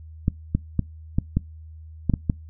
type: clicks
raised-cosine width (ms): 5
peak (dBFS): -7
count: 8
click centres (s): 0.281 / 0.55 / 0.793 / 1.185 / 1.37 / 2.097 / 2.138 / 2.298
effects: noise-tail reverb RT60 0.2 s tail -24 dB re dry + added 79 Hz sine -39 dBFS peak until 2.49 s